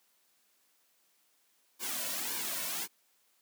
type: noise with flanger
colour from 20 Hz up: white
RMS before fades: -36 dBFS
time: 1.79-2.88 s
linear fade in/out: 50 ms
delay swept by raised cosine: 1.5 to 2.5 ms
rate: 1.8 Hz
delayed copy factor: -0.8
effects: white hiss -71 dBFS RMS until 3.41 s + high-pass 200 Hz 12 dB/octave